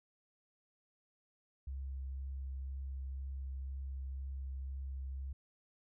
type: tone with vibrato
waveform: sine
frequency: 67 Hz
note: C2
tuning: 42 cents sharp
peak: -39 dBFS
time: 1.67-5.33 s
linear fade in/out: 5 ms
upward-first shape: sine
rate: 2 Hz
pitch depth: 12 cents each way
effects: none